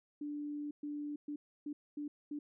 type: tone bursts at uneven times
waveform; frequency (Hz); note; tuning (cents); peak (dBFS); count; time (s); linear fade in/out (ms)
sine; 293.7; D4; 0; -38; 6; 0.21-0.71 / 0.83-1.16 / 1.28-1.36 / 1.66-1.73 / 1.97-2.08 / 2.31-2.39; 5
effects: none